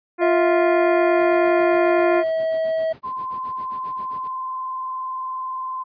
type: harmonic tone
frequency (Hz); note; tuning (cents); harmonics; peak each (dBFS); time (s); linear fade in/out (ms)
349.2; F4; 0; 1 / 2 / 3 / 4 / 5 / 6 / 7; -17 / -23 / -27 / -29 / -31 / -33 / -34; 0.18-2.24; 50
type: tone with pitch glide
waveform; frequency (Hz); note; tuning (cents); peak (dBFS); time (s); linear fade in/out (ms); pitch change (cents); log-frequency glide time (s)
triangle; 650 to 644.4; E5 to E5; -24 to -39; -17; 0.21-2.93; 10; -15; 0.86-2.61
type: noise with tremolo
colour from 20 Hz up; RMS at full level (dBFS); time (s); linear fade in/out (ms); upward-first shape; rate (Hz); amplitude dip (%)
brown; -35; 1.18-4.28; 10; sine; 7.5; 100
type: tone with vibrato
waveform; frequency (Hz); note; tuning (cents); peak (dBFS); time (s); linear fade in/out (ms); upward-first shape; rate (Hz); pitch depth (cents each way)
sine; 1037; C6; -16; -25; 3.03-5.84; 20; sine; 20; 33
effects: high-pass 200 Hz 12 dB/octave + resampled to 11025 Hz